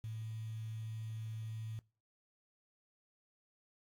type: tone with quantisation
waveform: sine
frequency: 110.8 Hz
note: A2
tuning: 13 cents sharp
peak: -40 dBFS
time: 0.04-1.79 s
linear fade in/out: 0 ms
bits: 10
effects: noise-tail reverb RT60 0.4 s tail -25 dB re dry + AAC 64 kbps